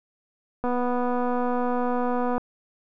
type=click train; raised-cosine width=1 ms; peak=-14 dBFS; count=429; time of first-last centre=0.64-2.38 s; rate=246 Hz; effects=none